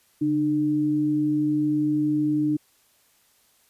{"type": "tone pair together", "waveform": "sine", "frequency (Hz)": [142.2, 301.5], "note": ["C#3", "D4"], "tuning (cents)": [45, 46], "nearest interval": "octave + minor second", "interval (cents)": 1301, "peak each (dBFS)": [-30, -20], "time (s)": [0.21, 2.57], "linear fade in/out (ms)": 10, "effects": ["white hiss -62 dBFS RMS until 3.69 s", "resampled to 32000 Hz"]}